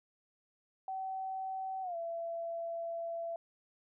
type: tone with pitch glide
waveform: sine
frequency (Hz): 763 to 671.9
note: G5 to E5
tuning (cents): -47 to +33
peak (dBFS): -36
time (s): 0.88-3.36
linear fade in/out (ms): 2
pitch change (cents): -220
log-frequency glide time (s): 1.82-1.96
effects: none